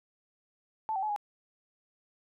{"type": "tone with pitch steps", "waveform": "sine", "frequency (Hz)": [876, 770, 854, 827], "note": ["A5", "G5", "G#5", "G#5"], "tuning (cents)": [-8, -31, 48, -8], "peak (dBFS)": -29, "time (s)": [0.89, 1.162], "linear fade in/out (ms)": 0, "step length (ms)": 68, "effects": []}